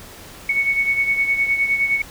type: beating tone pair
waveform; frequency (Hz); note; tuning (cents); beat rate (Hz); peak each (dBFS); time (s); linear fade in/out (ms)
sine; 2217 / 2226.7; C#7 / C#7; 0 / +7; 9.7; -17 / -24; 0.49-2.02; 5
effects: pink hiss -40 dBFS RMS until 2.1 s